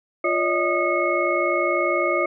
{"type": "tone cluster", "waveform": "sine", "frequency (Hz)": [350.3, 568, 628, 1228, 2180], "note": ["F4", "C#5", "D#5", "D#6", "C#7"], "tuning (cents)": [5, 42, 16, -23, -29], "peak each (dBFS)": -25, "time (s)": [0.24, 2.26], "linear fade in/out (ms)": 5, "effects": []}